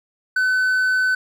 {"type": "tone", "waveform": "triangle", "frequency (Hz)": 1512, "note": "F#6", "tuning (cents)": 37, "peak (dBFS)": -14, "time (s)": [0.36, 1.15], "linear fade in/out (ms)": 5, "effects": []}